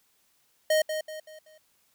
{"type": "tone with echo", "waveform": "square", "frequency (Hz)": 622.3, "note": "D#5", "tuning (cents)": 0, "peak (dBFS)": -21, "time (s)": [0.7, 0.82], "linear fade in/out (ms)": 5, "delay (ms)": 190, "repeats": 4, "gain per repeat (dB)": -8, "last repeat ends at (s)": 1.58, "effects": ["white hiss -68 dBFS RMS until 1.94 s"]}